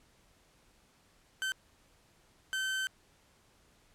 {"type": "tone bursts at uneven times", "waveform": "30% pulse", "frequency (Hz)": 1540, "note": "G6", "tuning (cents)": -31, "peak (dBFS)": -29, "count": 2, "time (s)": [[1.42, 1.52], [2.53, 2.87]], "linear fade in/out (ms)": 0, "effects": ["pink hiss -66 dBFS RMS until 3.94 s", "low-pass 11000 Hz 12 dB/octave"]}